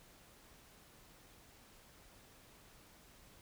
silence, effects pink hiss -62 dBFS RMS until 3.41 s

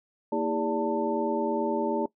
sine tone cluster, 232.9 / 322.4 / 404.9 / 579 / 892 Hz, A#3 / E4 / G#4 / D5 / A5, -1 / -38 / -44 / -25 / +23 cents, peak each -31 dBFS, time 0.32-2.06 s, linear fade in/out 5 ms, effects noise-tail reverb RT60 0.1 s tail -19 dB re dry

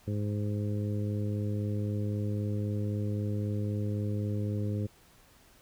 harmonic tone, 103.83 Hz, G#2, in tune, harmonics 1 / 2 / 3 / 4 / 5, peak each -30 / -36 / -40 / -42 / -44 dBFS, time 0.07-4.87 s, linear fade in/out 10 ms, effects pink hiss -60 dBFS RMS until 5.61 s

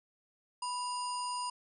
harmonic tone with a mistuned harmonic, 987.8 Hz, B5, in tune, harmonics 1 / 3 / 5 / 7 / 9, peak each -35 / -48 / -43 / -51 / -45 dBFS, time 0.62-1.5 s, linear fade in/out 5 ms, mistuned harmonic 3, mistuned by -92 cents, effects none

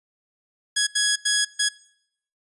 10% pulse tone bursts at uneven times, 1670 Hz, G#6, 9 cents sharp, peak -10 dBFS, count 4, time 0.76-0.87 / 0.95-1.16 / 1.25-1.45 / 1.59-1.69 s, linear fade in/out 10 ms, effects noise-tail reverb RT60 0.7 s tail -21 dB re dry + resampled to 24000 Hz

